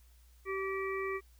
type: harmonic tone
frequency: 386.2 Hz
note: G4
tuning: 26 cents flat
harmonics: 1 / 3 / 5 / 6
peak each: -35 / -40 / -42 / -43 dBFS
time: 0.45-1.21 s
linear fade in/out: 50 ms
effects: added 60 Hz sine -58 dBFS peak until 1.39 s + white hiss -69 dBFS RMS until 1.39 s